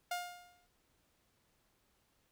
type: tone with exponential decay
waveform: sawtooth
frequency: 709 Hz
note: F5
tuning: 26 cents sharp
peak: -30 dBFS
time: 0.11-0.67 s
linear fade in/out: 5 ms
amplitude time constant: 120 ms
effects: pink hiss -75 dBFS RMS until 2.31 s